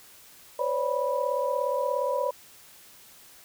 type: tone cluster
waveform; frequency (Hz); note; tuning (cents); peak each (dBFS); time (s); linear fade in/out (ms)
sine; 506 / 546 / 583 / 982; B4 / C#5 / D5 / B5; +42 / -26 / -13 / -10; -30; 0.59-2.31; 5
effects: white hiss -52 dBFS RMS until 3.44 s